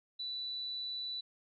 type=tone; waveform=sine; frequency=3967 Hz; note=B7; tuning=7 cents sharp; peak=-37 dBFS; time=0.19-1.21 s; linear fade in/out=10 ms; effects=none